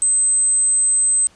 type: tone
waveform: sine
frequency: 8200 Hz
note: C9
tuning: 36 cents flat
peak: -13 dBFS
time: 0.02-1.27 s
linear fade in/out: 0 ms
effects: pink hiss -52 dBFS RMS until 1.35 s + resampled to 22050 Hz